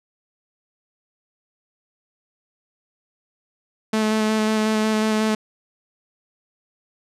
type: tone with vibrato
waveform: sawtooth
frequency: 216.8 Hz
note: A3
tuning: 25 cents flat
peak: -14 dBFS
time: 3.93-5.35 s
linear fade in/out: 5 ms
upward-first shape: square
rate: 5.5 Hz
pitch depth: 11 cents each way
effects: low-pass 9000 Hz 12 dB/octave